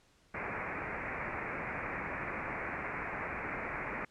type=low-pass noise; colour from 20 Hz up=white; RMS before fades=-39 dBFS; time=0.34-4.05 s; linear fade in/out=5 ms; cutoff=2400 Hz; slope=96 dB/octave; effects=pink hiss -67 dBFS RMS until 4.1 s + low-pass 8000 Hz 12 dB/octave